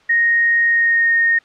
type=tone with pitch glide; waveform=sine; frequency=1864.7 to 1848.6 Hz; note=A#6 to A#6; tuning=0 to -15 cents; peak=-11 dBFS; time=0.09-1.39 s; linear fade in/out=10 ms; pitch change=-15 cents; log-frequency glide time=0.66-1.13 s; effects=white hiss -51 dBFS RMS until 1.44 s + low-pass 3000 Hz 12 dB/octave